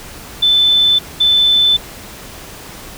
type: tone pair in turn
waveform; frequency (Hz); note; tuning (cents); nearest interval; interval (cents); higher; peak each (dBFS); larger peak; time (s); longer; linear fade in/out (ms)
sine; 3520 / 3520; A7 / A7; 0 / 0; unison; 0; neither; -8; neither; 0.42-0.99 / 1.2-1.77; neither; 10
effects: pink hiss -33 dBFS RMS until 2.97 s